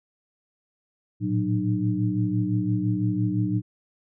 sine tone cluster, 111.6 / 117.5 / 184.7 / 302.2 Hz, A2 / A#2 / F#3 / D4, +25 / +14 / -3 / +50 cents, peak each -27 dBFS, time 1.2-3.62 s, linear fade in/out 50 ms, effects none

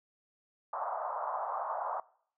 pink band-pass noise, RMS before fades -36 dBFS, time 0.73-2 s, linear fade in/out 2 ms, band 630 to 1200 Hz, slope 48 dB/octave, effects noise-tail reverb RT60 0.6 s tail -22 dB re dry

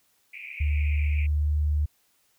white band-pass noise, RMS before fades -40 dBFS, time 0.33-1.27 s, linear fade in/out 10 ms, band 2200 to 2500 Hz, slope 96 dB/octave
sine tone with pitch glide, 74.1 to 74.74 Hz, D2 to D2, +16 to +31 cents, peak -21 dBFS, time 0.6-1.86 s, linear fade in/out 10 ms, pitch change +15 cents, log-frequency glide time 0.87-1.48 s
effects white hiss -67 dBFS RMS until 2.38 s

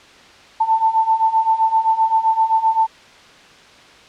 sine beating tone pair, 885 / 892.7 Hz, A5 / A5, +10 / +25 cents, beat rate 7.7 Hz, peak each -18 / -15 dBFS, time 0.6-2.87 s, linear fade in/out 10 ms, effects white hiss -44 dBFS RMS until 4.08 s + low-pass 4000 Hz 12 dB/octave

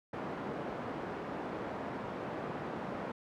pink band-pass noise, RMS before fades -40 dBFS, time 0.13-3.12 s, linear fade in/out 5 ms, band 190 to 1200 Hz, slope 12 dB/octave, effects none

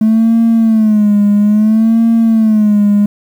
triangle tone with vibrato, 216.6 Hz, A3, 27 cents flat, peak -3 dBFS, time 0.01-3.06 s, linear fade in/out 5 ms, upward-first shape sine, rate 0.6 Hz, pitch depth 95 cents each way, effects tanh soft clip ceiling -2 dBFS + 7-bit

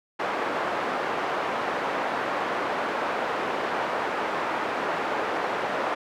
pink band-pass noise, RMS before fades -28 dBFS, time 0.19-5.95 s, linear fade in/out 10 ms, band 490 to 1500 Hz, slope 12 dB/octave, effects none

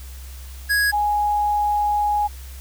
square / sine tone pair in turn, 1661.2 / 830.6 Hz, G#6 / G#5, 0 / 0 cents, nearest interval octave, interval 1200 cents, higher first, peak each -17 dBFS, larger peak neither, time 0.69-0.92 / 0.92-2.28 s, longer second, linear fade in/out 20 ms, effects added 65 Hz sine -34 dBFS peak until 2.6 s + white hiss -45 dBFS RMS until 2.6 s

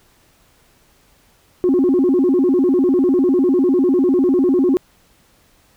sine tone with vibrato, 311.1 Hz, D#4, in tune, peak -10 dBFS, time 1.64-4.77 s, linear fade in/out 0 ms, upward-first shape square, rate 10 Hz, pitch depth 260 cents each way, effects tanh soft clip ceiling -8 dBFS + pink hiss -55 dBFS RMS until 5.76 s

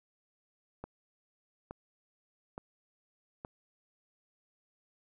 click train, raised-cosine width 1 ms, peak -27 dBFS, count 4, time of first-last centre 0.84-3.449 s, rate 1.15 Hz, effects none

